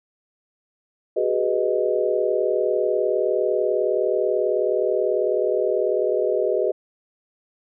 sine chord, G# minor seventh, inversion third, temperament equal with one note detuned, 375.4 / 415.3 / 493.9 / 622.3 Hz, F#4 / G#4 / B4 / D#5, +25 / 0 / 0 / 0 cents, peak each -24 dBFS, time 1.16-6.72 s, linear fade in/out 10 ms, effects none

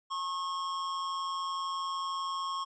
square tone with amplitude modulation, 1085 Hz, C#6, 37 cents flat, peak -31 dBFS, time 0.1-2.65 s, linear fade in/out 20 ms, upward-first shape sine, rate 173 Hz, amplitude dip 45%, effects resampled to 16000 Hz

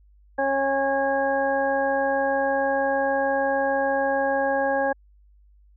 harmonic tone, 273.5 Hz, C#4, 23 cents flat, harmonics 1 / 2 / 3 / 4 / 6, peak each -31 / -23 / -25 / -37 / -28 dBFS, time 0.38-4.93 s, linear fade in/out 10 ms, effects added 50 Hz sine -52 dBFS peak until 5.76 s

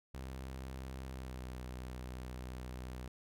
sawtooth tone with pitch glide, 65.41 to 62.89 Hz, C2 to B1, 0 to +32 cents, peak -39 dBFS, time 0.14-3.08 s, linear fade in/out 5 ms, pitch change -68 cents, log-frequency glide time 1.08-1.48 s, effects none

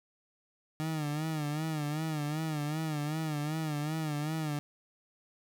30% pulse tone with vibrato, 153.1 Hz, D#3, 28 cents flat, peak -29 dBFS, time 0.8-4.59 s, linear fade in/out 0 ms, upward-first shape sine, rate 2.6 Hz, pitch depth 80 cents each way, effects none

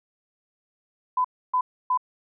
sine tone bursts, 1006 Hz, B5, 32 cents sharp, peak -19 dBFS, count 3, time 1.17-1.975 s, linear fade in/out 5 ms, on 75 ms, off 290 ms, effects none

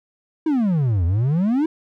triangle exponential two-way sweep, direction down then up, 329.6 to 81.3 to 329.6 Hz, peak -14 dBFS, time 0.46-1.66 s, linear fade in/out 5 ms, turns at 1.05 s, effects none

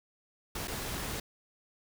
pink noise with dropouts, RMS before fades -37 dBFS, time 0.55-1.2 s, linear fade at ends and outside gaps 5 ms, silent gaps 0.675-0.679 s, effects none

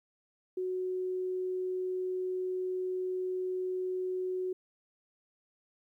sine tone, 369.2 Hz, F#4, 4 cents flat, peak -31 dBFS, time 0.57-4.53 s, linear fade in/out 5 ms, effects 12-bit

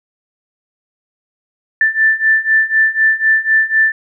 sine beating tone pair, 1766 / 1770 Hz, A6 / A6, +6 / +10 cents, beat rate 4 Hz, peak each -14 / -12 dBFS, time 1.81-3.92 s, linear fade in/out 2 ms, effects none

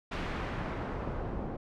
pink noise with low-pass filter sweep, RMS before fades -36 dBFS, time 0.11-1.57 s, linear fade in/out 10 ms, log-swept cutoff 2700 to 670 Hz, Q 0.81, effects none

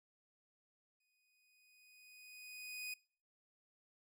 sawtooth tone with exponential growth, 2489 Hz, D#7, in tune, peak -38 dBFS, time 1-2.94 s, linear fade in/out 5 ms, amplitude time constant 420 ms, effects noise-tail reverb RT60 0.5 s tail -24 dB re dry

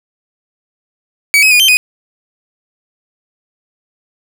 40% pulse tone with pitch steps, 2273 / 2546 / 2451 / 3118 / 2491 Hz, C#7 / D#7 / D#7 / G7 / D#7, +43 / +39 / -27 / -10 / +1 cents, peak -5 dBFS, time 1.34-1.77 s, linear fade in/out 0 ms, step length 86 ms, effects none

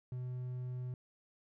triangle tone, 125.6 Hz, B2, 30 cents sharp, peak -36 dBFS, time 0.12-0.94 s, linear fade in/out 2 ms, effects none

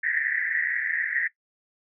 pink band-pass noise, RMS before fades -27 dBFS, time 0.03-1.28 s, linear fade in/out 10 ms, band 1700 to 2000 Hz, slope 96 dB/octave, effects noise-tail reverb RT60 0.1 s tail -18 dB re dry

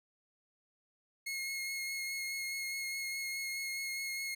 sawtooth tone with vibrato, 2161 Hz, C#7, 45 cents flat, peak -33 dBFS, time 1.26-4.35 s, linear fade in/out 10 ms, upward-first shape triangle, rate 4.8 Hz, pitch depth 15 cents each way, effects none

